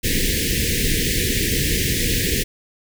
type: band-stop noise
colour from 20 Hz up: pink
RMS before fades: -20 dBFS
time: 0.03-2.44 s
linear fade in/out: 20 ms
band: 500 to 1700 Hz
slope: 96 dB/octave
effects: none